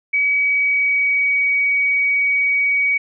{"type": "tone with pitch glide", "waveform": "sine", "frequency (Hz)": [2273, 2259], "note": ["C#7", "C#7"], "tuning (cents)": [43, 32], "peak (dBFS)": -14, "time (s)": [0.13, 2.98], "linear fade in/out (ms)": 10, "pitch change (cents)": -11, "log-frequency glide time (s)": [0.31, 1.39], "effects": []}